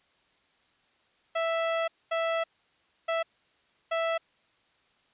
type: tone bursts at uneven times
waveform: sawtooth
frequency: 659.3 Hz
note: E5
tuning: in tune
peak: -22 dBFS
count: 4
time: 1.35-1.88 / 2.11-2.44 / 3.08-3.23 / 3.91-4.18 s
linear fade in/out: 10 ms
effects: white hiss -67 dBFS RMS until 5.13 s + resampled to 8000 Hz